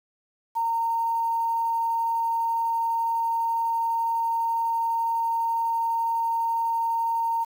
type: tone with quantisation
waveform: sine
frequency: 919 Hz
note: A#5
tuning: 25 cents flat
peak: -22 dBFS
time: 0.55-7.45 s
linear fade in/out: 20 ms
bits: 8
effects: none